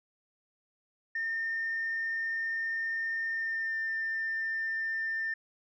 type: tone with pitch glide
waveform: sine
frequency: 1815 to 1796.2 Hz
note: A#6 to A6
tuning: -47 to +35 cents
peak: -29 dBFS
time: 1.15-5.34 s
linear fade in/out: 5 ms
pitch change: -18 cents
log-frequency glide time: 3.27-3.9 s
effects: tanh soft clip ceiling -26 dBFS